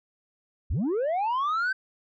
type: linear sweep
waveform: sine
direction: up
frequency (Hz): 44.92 to 1568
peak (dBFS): -21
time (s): 0.7-1.73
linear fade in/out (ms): 10
effects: tanh soft clip ceiling -23 dBFS